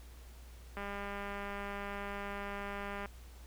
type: click train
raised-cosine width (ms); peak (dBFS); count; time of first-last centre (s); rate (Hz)
0.5; -27; 461; 0.77-3.059; 201
effects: added 60 Hz sine -50 dBFS peak until 3.46 s + pink hiss -60 dBFS RMS until 3.46 s